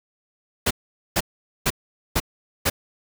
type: noise bursts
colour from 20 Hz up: pink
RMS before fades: -20 dBFS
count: 5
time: 0.66-2.7 s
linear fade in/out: 10 ms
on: 48 ms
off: 450 ms
effects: none